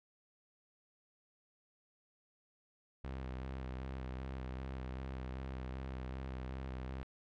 sawtooth tone with vibrato, 65 Hz, C2, 11 cents flat, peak -37 dBFS, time 3.04-7.03 s, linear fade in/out 0 ms, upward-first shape square, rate 2.6 Hz, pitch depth 25 cents each way, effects low-pass 3000 Hz 12 dB/octave

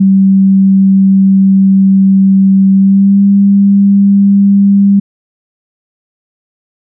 sine tone with pitch glide, 193.3 to 199.08 Hz, G3 to G3, -24 to +27 cents, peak -3 dBFS, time 0-5 s, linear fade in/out 10 ms, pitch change +51 cents, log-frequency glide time 2.74-3.21 s, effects none

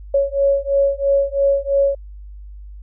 sine beating tone pair, 554.4 / 557.4 Hz, C#5 / C#5, 0 / +9 cents, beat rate 3 Hz, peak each -17 dBFS, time 0.14-1.95 s, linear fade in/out 5 ms, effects added 50 Hz sine -33 dBFS peak until 2.82 s

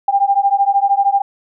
sine beating tone pair, 790 / 803 Hz, G5 / G5, +13 / +41 cents, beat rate 13 Hz, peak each -14 dBFS, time 0.08-1.22 s, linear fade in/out 5 ms, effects none

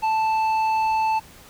triangle tone with tanh clipping, 880 Hz, A5, in tune, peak -20 dBFS, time 0.02-1.2 s, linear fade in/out 20 ms, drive 12 dB, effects pink hiss -47 dBFS RMS until 1.49 s

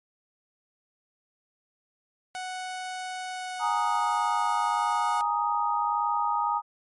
sawtooth tone with pitch glide, 740 to 729.8 Hz, F#5 to F#5, 0 to -24 cents, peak -29 dBFS, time 2.35-5.21 s, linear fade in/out 0 ms, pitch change -24 cents, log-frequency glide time 3.29-4.19 s
sine chord, Ab suspended second, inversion none, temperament equal, 830.6 / 932.3 / 1244.5 Hz, Ab5 / Bb5 / Eb6, 0 / 0 / 0 cents, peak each -29 / -27 / -28 dBFS, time 3.59-6.62 s, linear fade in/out 50 ms
effects MP3 48 kbps

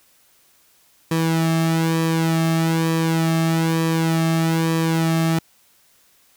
sawtooth tone with flanger, 163.2 Hz, E3, 17 cents flat, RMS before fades -19 dBFS, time 1.11-5.39 s, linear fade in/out 5 ms, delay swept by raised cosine 1.4 to 2.07 ms, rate 1.1 Hz, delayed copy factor -0.7, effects white hiss -57 dBFS RMS until 6.36 s

